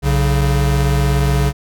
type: tone pair together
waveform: square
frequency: 62.3 / 139.86 Hz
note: B1 / C#3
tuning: +16 / +16 cents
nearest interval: octave + major second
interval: 1400 cents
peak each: -16 dBFS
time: 0.02-1.53 s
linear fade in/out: 50 ms
effects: none